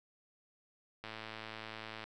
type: click train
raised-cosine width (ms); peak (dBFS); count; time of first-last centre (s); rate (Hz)
0.3; -28; 111; 1.04-2.04; 110
effects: none